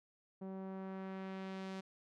sawtooth tone with low-pass filter sweep, 190.7 Hz, G3, 47 cents flat, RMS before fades -45 dBFS, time 0.41-1.81 s, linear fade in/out 10 ms, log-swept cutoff 670 to 5700 Hz, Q 0.8, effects none

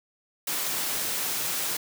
white high-pass noise, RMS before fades -29 dBFS, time 0.47-1.77 s, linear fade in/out 5 ms, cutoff 130 Hz, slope 12 dB/octave, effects none

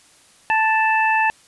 harmonic tone, 880 Hz, A5, in tune, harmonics 1 / 2 / 3, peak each -17 / -20 / -22 dBFS, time 0.5-1.3 s, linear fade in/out 0 ms, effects white hiss -52 dBFS RMS until 1.47 s + resampled to 24000 Hz

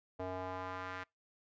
square tone with band-pass filter sweep, 92.5 Hz, F#2, in tune, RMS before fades -42 dBFS, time 0.19-1.04 s, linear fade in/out 10 ms, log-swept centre 610 to 1600 Hz, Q 1.7, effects noise-tail reverb RT60 0.2 s tail -25 dB re dry + resampled to 16000 Hz

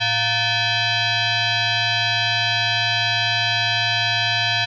sine tone with frequency modulation, 704 Hz, F5, 14 cents sharp, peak -17 dBFS, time 0-4.66 s, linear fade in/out 20 ms, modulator 815 Hz, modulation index 4.6, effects none

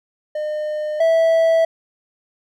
triangle tone pair in turn, 607 / 655.2 Hz, D#5 / E5, -43 / -11 cents, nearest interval minor second, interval 132 cents, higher second, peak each -19 / -10 dBFS, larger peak second, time 0.35-1 / 1-1.65 s, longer neither, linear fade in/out 5 ms, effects none

